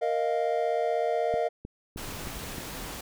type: chord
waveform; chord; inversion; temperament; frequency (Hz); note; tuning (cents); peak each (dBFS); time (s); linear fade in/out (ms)
triangle; Bb suspended fourth; none; equal; 466.2 / 622.3 / 698.5; Bb4 / Eb5 / F5; 0 / 0 / 0; -27; 0.01-1.49; 20
type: click train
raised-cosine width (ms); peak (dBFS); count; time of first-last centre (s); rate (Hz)
3; -25; 5; 1.34-2.582; 3.22
type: noise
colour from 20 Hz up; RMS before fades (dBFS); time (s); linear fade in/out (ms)
pink; -38; 1.97-3.01; 5
effects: none